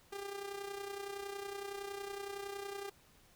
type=tone with amplitude modulation; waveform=sawtooth; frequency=399.1 Hz; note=G4; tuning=31 cents sharp; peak=-35 dBFS; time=0.12-2.9 s; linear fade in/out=10 ms; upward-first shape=sine; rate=30.8 Hz; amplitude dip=60%; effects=pink hiss -65 dBFS RMS until 3.35 s